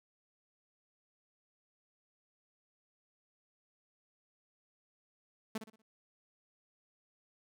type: tone with echo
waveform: sawtooth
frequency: 220 Hz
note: A3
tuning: in tune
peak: -31 dBFS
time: 5.55-5.58 s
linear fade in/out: 5 ms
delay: 60 ms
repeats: 4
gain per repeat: -9 dB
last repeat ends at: 5.82 s
effects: none